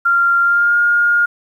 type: tone with pitch glide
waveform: sine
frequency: 1387 to 1420.2 Hz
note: F6 to F6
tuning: -12 to +29 cents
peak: -10 dBFS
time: 0.05-1.26 s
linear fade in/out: 10 ms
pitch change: +41 cents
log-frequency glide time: 0.42-0.77 s
effects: 8-bit